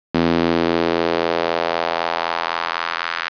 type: tone with high-pass filter sweep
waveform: sawtooth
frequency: 83.9 Hz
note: E2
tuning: 31 cents sharp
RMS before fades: -20 dBFS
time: 0.14-3.29 s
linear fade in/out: 10 ms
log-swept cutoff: 240 to 1500 Hz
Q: 1.7
effects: resampled to 11025 Hz + 7-bit

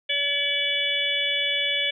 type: harmonic tone with a mistuned harmonic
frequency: 571 Hz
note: D5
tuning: 49 cents flat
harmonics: 1 / 3 / 4 / 5 / 6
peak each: -34 / -33 / -27 / -27 / -26 dBFS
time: 0.09-1.91 s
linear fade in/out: 10 ms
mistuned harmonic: 5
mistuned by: +64 cents
effects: none

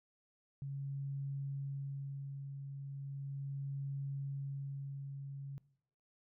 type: tone with tremolo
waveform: sine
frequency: 138.59 Hz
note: C#3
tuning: in tune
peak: -37 dBFS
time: 0.62-5.58 s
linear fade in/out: 0 ms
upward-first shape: sine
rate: 0.37 Hz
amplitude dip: 45%
effects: noise-tail reverb RT60 0.7 s tail -21 dB re dry

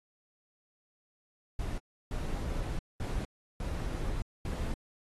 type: noise bursts at uneven times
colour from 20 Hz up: brown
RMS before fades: -34 dBFS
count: 5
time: 1.59-1.78 / 2.11-2.79 / 3-3.25 / 3.6-4.22 / 4.45-4.74 s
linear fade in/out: 2 ms
effects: AAC 32 kbps

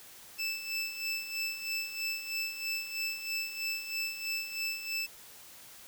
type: tone with tremolo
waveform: 25% pulse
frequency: 2637 Hz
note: E7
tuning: in tune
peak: -27 dBFS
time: 0.38-5.07 s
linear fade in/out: 20 ms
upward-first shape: sine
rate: 3.1 Hz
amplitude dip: 65%
effects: white hiss -52 dBFS RMS until 5.87 s

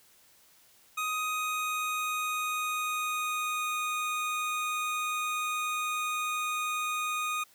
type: tone with pitch glide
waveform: 25% pulse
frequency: 1251 to 1236.6 Hz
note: D#6 to D#6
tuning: +9 to -11 cents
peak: -26 dBFS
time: 0.97-7.44 s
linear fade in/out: 10 ms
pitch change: -20 cents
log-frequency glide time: 1.13-3.88 s
effects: white hiss -61 dBFS RMS until 7.54 s

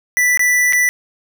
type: tone with dropouts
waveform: square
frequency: 1975.5 Hz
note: B6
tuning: in tune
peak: -12 dBFS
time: 0.17-0.89 s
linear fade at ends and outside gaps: 0 ms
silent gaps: 0.374-0.394 / 0.725-0.732 s
effects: none

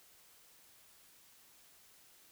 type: silence
effects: white hiss -63 dBFS RMS until 2.31 s

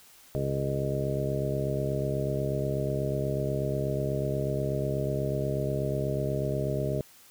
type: harmonic tone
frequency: 68.2 Hz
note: C#2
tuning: 28 cents flat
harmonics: 1 / 2 / 3 / 4 / 5 / 6 / 7 / 9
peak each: -40 / -30 / -38 / -40 / -38 / -34 / -38 / -33 dBFS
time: 0.35-7.01 s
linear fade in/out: 0 ms
effects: white hiss -55 dBFS RMS until 7.3 s

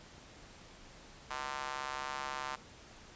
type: tone with high-pass filter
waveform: square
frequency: 69.3 Hz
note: C#2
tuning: in tune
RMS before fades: -40 dBFS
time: 1.3-2.56 s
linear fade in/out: 10 ms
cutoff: 1000 Hz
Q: 2.1
effects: pink hiss -55 dBFS RMS until 3.15 s + resampled to 16000 Hz

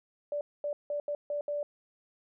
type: tone bursts at uneven times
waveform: sine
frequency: 584 Hz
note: D5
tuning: 10 cents flat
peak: -30 dBFS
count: 6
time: 0.32-0.41 / 0.64-0.73 / 0.9-1 / 1.08-1.15 / 1.3-1.41 / 1.48-1.63 s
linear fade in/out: 2 ms
effects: none

